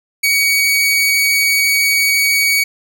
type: tone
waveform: sawtooth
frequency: 2253 Hz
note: C#7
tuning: 28 cents sharp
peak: -8 dBFS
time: 0.23-2.64 s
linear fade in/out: 10 ms
effects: 8-bit